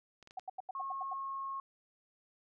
clicks, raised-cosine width 0.2 ms, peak -37 dBFS, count 4, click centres 0.227 / 0.274 / 0.309 / 0.396 s
sine tone bursts, 755 Hz, F#5, 35 cents sharp, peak -37 dBFS, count 8, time 0.37-1.134 s, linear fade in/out 5 ms, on 22 ms, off 84 ms
sine tone, 1086 Hz, C#6, 36 cents flat, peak -37 dBFS, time 0.75-1.6 s, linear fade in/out 2 ms
effects none

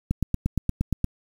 click train, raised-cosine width 5 ms, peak -10 dBFS, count 9, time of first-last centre 0.11-1.043 s, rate 8.57 Hz, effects 7-bit

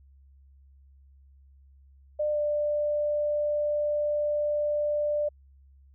sine tone with pitch glide, 600 to 592.4 Hz, D5 to D5, +37 to +15 cents, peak -24 dBFS, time 2.19-5.29 s, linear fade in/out 10 ms, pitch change -22 cents, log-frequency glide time 2.31-2.38 s, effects added 68 Hz sine -53 dBFS peak until 5.94 s

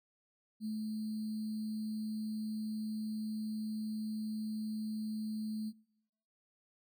sine tone with sample-and-hold, 216.3 Hz, A3, 29 cents flat, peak -35 dBFS, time 0.6-5.73 s, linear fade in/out 50 ms, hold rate 4410 Hz, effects noise-tail reverb RT60 1.0 s tail -26 dB re dry

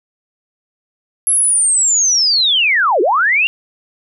sine linear two-way sweep, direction down then up, 11175 to 329.6 to 2835 Hz, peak -10 dBFS, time 1.27-3.47 s, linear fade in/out 0 ms, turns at 3.01 s, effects none

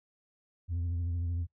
sine tone with vibrato, 85.9 Hz, F2, 28 cents flat, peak -27 dBFS, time 0.68-1.47 s, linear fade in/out 50 ms, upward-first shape triangle, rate 13 Hz, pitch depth 56 cents each way, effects noise-tail reverb RT60 0.1 s tail -21 dB re dry + tanh soft clip ceiling -29 dBFS

